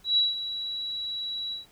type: tone with ADSR envelope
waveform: sine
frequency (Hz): 3907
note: B7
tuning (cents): -19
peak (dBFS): -18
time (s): 0.04-1.66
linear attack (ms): 130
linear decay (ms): 170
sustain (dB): -12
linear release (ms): 140
effects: pink hiss -59 dBFS RMS until 1.71 s